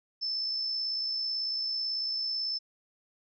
sine tone with amplitude modulation, 5274 Hz, E8, in tune, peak -28 dBFS, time 0.21-2.59 s, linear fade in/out 20 ms, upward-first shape sine, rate 58.1 Hz, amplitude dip 30%, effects none

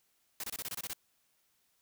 white noise bursts, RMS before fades -39 dBFS, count 9, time 0.4-0.933 s, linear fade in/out 2 ms, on 37 ms, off 25 ms, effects white hiss -74 dBFS RMS until 1.81 s

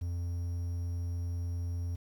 triangle tone with quantisation, 86.5 Hz, F2, 16 cents flat, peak -30 dBFS, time 0.01-1.96 s, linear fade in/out 10 ms, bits 10, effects none

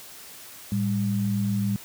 sine tone pair together, 111.1 / 198.99 Hz, A2 / G3, +17 / +26 cents, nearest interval minor seventh, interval 1009 cents, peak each -26 / -24 dBFS, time 0.72-1.76 s, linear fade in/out 0 ms, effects white hiss -44 dBFS RMS until 1.84 s + high-pass 60 Hz 12 dB/octave

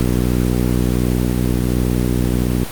click train, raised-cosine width 3 ms, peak -4 dBFS, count 162, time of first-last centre 0.01-2.632 s, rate 61.4 Hz, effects pink hiss -29 dBFS RMS until 2.71 s + Opus 32 kbps

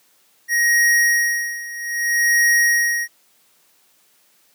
square tone with tremolo, 1884 Hz, A#6, 18 cents sharp, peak -13 dBFS, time 0.48-3.08 s, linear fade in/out 50 ms, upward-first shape sine, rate 0.62 Hz, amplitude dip 85%, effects white hiss -58 dBFS RMS until 4.54 s + high-pass 150 Hz 12 dB/octave

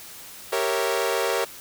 sawtooth chord, G diminished seventh, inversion none, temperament equal, 392 / 466.2 / 554.4 / 659.3 Hz, G4 / Bb4 / Db5 / Fb5, 0 / 0 / 0 / 0 cents, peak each -24 / -22 / -24 / -27 dBFS, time 0.52-1.45 s, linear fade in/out 10 ms, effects white hiss -42 dBFS RMS until 1.6 s

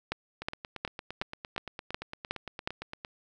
two click trains, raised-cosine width 0.3 ms, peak -14 / -22 dBFS, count 8 / 24, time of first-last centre 0.12-2.675 / 0.42-3.049 s, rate 2.74 / 8.75 Hz, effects none

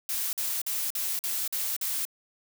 blue noise bursts, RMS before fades -30 dBFS, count 7, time 0.09-2.052 s, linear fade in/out 2 ms, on 240 ms, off 47 ms, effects none

